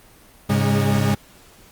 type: tone cluster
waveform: 40% pulse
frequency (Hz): 104 / 136.1 / 203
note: G#2 / C#3 / G#3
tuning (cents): +3 / -31 / -39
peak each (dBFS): -20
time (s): 0.49-1.15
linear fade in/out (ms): 10
effects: pink hiss -49 dBFS RMS until 1.71 s + Opus 32 kbps